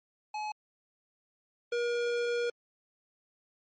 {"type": "tone pair in turn", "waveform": "square", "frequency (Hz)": [850, 477], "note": ["G#5", "A#4"], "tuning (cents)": [40, 40], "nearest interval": "minor seventh", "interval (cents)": 1000, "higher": "first", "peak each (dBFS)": [-34, -29], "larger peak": "second", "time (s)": [[0.34, 0.52], [1.72, 2.5]], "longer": "second", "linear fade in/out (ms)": 5, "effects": ["low-pass 5000 Hz 12 dB/octave", "MP3 32 kbps"]}